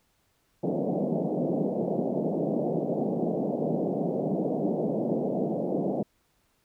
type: band-pass noise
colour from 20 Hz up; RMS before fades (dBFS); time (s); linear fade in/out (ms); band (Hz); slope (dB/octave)
pink; -28; 0.63-6.03; 5; 160 to 690; 48
effects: pink hiss -70 dBFS RMS until 6.64 s

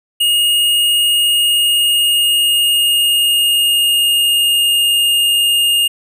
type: tone with pitch glide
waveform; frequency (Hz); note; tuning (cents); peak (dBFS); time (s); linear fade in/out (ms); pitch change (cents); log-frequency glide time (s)
square; 2859 to 2833; F7 to F7; +40 to +24; -11; 0.2-5.88; 10; -16; 1.06-4.96
effects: none

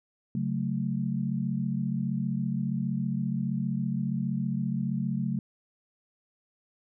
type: chord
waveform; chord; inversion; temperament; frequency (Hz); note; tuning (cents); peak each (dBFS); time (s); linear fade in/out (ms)
sine; F# minor; second; equal; 138.59 / 185 / 220; C#3 / F#3 / A3; 0 / 0 / 0; -31; 0.35-5.39; 2
effects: none

